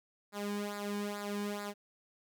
sawtooth tone with flanger, 204.9 Hz, G#3, 23 cents flat, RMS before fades -38 dBFS, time 0.32-1.74 s, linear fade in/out 50 ms, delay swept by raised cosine 0.33 to 1.53 ms, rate 2.3 Hz, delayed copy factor -0.75, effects none

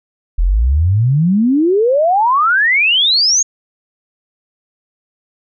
sine exponential sweep, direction up, 39.03 to 6740 Hz, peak -9 dBFS, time 0.38-3.43 s, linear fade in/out 10 ms, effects none

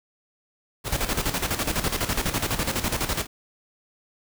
pink noise with tremolo, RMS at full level -24 dBFS, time 0.84-3.27 s, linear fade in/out 50 ms, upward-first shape square, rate 12 Hz, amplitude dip 65%, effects none

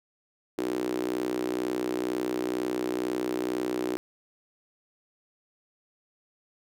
sawtooth tone with high-pass filter, 62.1 Hz, B1, 10 cents sharp, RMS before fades -30 dBFS, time 0.58-3.97 s, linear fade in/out 0 ms, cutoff 340 Hz, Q 6.7, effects none

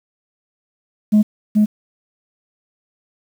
sine tone with echo, 211.5 Hz, G#3, 32 cents sharp, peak -6 dBFS, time 1.12-1.23 s, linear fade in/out 20 ms, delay 430 ms, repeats 1, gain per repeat -2 dB, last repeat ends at 1.66 s, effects tanh soft clip ceiling -7 dBFS + 7-bit

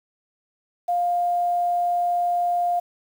sine tone with quantisation, 703 Hz, F5, 11 cents sharp, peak -19 dBFS, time 0.88-2.8 s, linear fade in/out 10 ms, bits 8, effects none

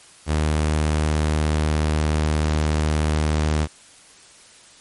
sawtooth tone, 76.7 Hz, D#2, 24 cents flat, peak -14 dBFS, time 0.26-3.68 s, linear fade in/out 50 ms, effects white hiss -48 dBFS RMS until 4.8 s + MP3 48 kbps

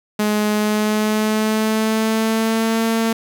sawtooth tone with pitch glide, 210.8 to 225.9 Hz, G#3 to A3, +26 to +46 cents, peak -12 dBFS, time 0.19-3.13 s, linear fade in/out 5 ms, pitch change +120 cents, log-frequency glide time 0.53-2.84 s, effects 7-bit

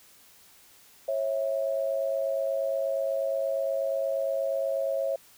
sine tone pair together, 546.6 / 655 Hz, C#5 / E5, -24 / -11 cents, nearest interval minor third, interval 313 cents, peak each -27 / -30 dBFS, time 1.08-5.16 s, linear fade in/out 5 ms, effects white hiss -56 dBFS RMS until 5.37 s

